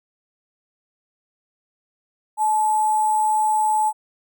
sine tone with sample-and-hold, 861 Hz, A5, 38 cents flat, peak -16 dBFS, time 2.37-3.93 s, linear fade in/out 50 ms, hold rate 8820 Hz, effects none

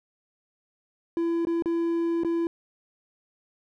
triangle tone with dropouts, 335.9 Hz, E4, 33 cents sharp, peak -21 dBFS, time 1.17-2.47 s, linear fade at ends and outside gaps 1 ms, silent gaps 1.451-1.47 / 1.623-1.658 / 2.235-2.247 s, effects none

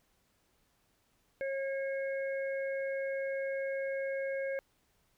harmonic tone, 543 Hz, C#5, 36 cents flat, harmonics 1 / 3 / 4, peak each -33 / -43 / -45 dBFS, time 1.41-4.59 s, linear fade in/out 0 ms, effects pink hiss -73 dBFS RMS until 5.17 s

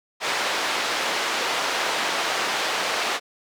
pink band-pass noise, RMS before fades -25 dBFS, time 0.2-3.2 s, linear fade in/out 50 ms, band 610 to 4900 Hz, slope 12 dB/octave, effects none

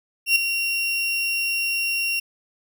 35% pulse tone with ADSR envelope, 2748 Hz, F7, 29 cents flat, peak -11 dBFS, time 0.26-2.2 s, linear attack 98 ms, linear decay 6 ms, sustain -9 dB, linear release 9 ms, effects none

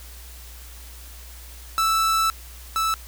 45% pulse tone pair in turn, 1318.5 / 1312.9 Hz, E6 / E6, 0 / -7 cents, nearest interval unison, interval 7 cents, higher first, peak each -18 / -20 dBFS, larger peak first, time 1.78-2.3 / 2.76-2.94 s, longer first, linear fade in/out 0 ms, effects added 60 Hz sine -40 dBFS peak until 3.07 s + white hiss -45 dBFS RMS until 3.07 s

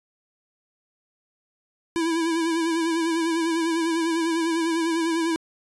square tone with vibrato, 329.6 Hz, E4, in tune, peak -22 dBFS, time 1.96-5.36 s, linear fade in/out 0 ms, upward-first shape sine, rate 10 Hz, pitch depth 50 cents each way, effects resampled to 24000 Hz

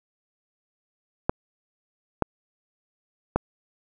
clicks, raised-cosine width 1 ms, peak -6 dBFS, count 3, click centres 1.295 / 2.223 / 3.36 s, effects none

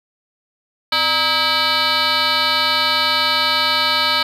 sine tone with frequency modulation, 2645 Hz, E7, 5 cents sharp, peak -12 dBFS, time 0.92-4.23 s, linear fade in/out 5 ms, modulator 341 Hz, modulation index 5.4, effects tanh soft clip ceiling -12 dBFS + 8-bit

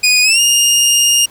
20% pulse tone with pitch glide, 2477 to 2829 Hz, D#7 to F7, -8 to +22 cents, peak -3 dBFS, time 0.03-1.26 s, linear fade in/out 10 ms, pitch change +230 cents, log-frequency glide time 0.23-0.4 s, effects pink hiss -43 dBFS RMS until 1.3 s + high-pass 60 Hz 12 dB/octave

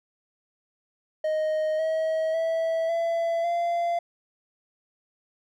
triangle tone with pitch steps, 622.3 / 638 / 654 / 670.4 / 687.3 Hz, D#5 / D#5 / E5 / E5 / F5, 0 / +43 / -14 / +29 / -28 cents, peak -21 dBFS, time 1.24-3.99 s, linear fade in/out 5 ms, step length 550 ms, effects none

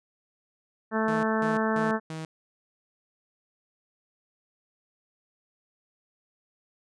harmonic tone, 220 Hz, A3, in tune, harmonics 1 / 2 / 3 / 4 / 5 / 6 / 7 / 8, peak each -27 / -30 / -32 / -33 / -34 / -35 / -35 / -36 dBFS, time 0.91-2 s, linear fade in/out 50 ms
sawtooth tone bursts, 159.2 Hz, D#3, 40 cents sharp, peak -30 dBFS, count 4, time 1.08-2.25 s, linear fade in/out 2 ms, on 150 ms, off 190 ms
effects resampled to 22050 Hz

